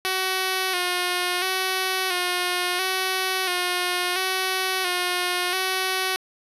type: tone with vibrato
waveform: 5% pulse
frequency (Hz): 367.1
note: F#4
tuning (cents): -14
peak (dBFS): -11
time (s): 0.05-6.16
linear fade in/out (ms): 0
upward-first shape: square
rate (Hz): 0.73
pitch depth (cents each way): 42
effects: resampled to 32000 Hz